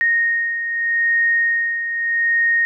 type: beating tone pair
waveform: sine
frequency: 1858 / 1858.81 Hz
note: A#6 / A#6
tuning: -6 / -5 cents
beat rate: 0.81 Hz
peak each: -24 / -16 dBFS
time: 0.01-2.65 s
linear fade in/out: 0 ms
effects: none